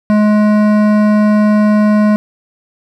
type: tone with hard clipping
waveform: sine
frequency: 210.8 Hz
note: G#3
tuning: 26 cents sharp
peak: -9 dBFS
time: 0.1-2.16 s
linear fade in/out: 0 ms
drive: 14 dB
effects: none